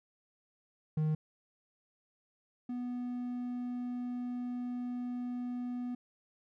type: tone pair in turn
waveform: triangle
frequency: 154.9 / 245.9 Hz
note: D#3 / B3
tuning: -7 / -7 cents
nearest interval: minor sixth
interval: 800 cents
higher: second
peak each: -26 / -33 dBFS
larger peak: first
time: 0.97-1.15 / 2.69-5.95 s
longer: second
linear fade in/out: 5 ms
effects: none